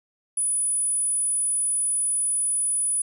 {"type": "tone", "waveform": "sine", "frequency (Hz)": 9880, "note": "D#9", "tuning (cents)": -13, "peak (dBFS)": -21, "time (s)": [0.37, 3.02], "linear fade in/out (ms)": 5, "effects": []}